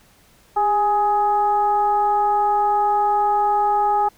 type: tone with frequency modulation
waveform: sine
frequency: 830.6 Hz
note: G#5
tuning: in tune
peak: -15 dBFS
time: 0.56-4.09 s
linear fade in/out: 10 ms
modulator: 426 Hz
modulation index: 0.59
effects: pink hiss -54 dBFS RMS until 4.17 s